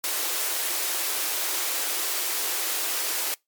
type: high-pass noise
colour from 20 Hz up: white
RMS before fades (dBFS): -27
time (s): 0.04-3.34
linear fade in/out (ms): 0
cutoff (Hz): 300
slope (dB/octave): 96
effects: noise-tail reverb RT60 0.2 s tail -26 dB re dry + MP3 96 kbps